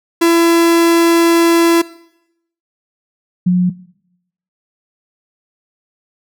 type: tone pair in turn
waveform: 45% pulse / sine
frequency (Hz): 336.2 / 180.06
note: E4 / F#3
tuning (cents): +34 / -47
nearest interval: major seventh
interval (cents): 1081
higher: first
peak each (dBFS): -8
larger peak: neither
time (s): 0.21-1.82 / 3.46-3.7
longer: first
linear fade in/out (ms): 10
effects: noise-tail reverb RT60 0.8 s tail -20 dB re dry